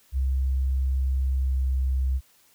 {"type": "tone with pitch glide", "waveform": "sine", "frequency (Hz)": [66, 65.43], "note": ["C2", "C2"], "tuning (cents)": [16, 1], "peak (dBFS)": -21, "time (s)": [0.12, 2.21], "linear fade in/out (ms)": 50, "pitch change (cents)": -15, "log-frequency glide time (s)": [1.3, 1.69], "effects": ["white hiss -60 dBFS RMS until 2.54 s"]}